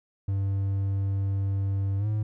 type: tone with pitch glide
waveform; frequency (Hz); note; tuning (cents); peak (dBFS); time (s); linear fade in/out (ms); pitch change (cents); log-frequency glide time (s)
triangle; 98 to 106.87; G2 to A2; 0 to -50; -22; 0.28-2.23; 5; +150; 1.98-2.07
effects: none